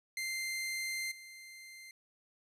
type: tone with level steps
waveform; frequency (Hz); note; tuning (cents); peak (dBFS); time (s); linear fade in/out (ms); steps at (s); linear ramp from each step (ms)
sawtooth; 2088; C7; -4; -32 / -46; 0.17-1.91; 2; 1.11; 10
effects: resampled to 32000 Hz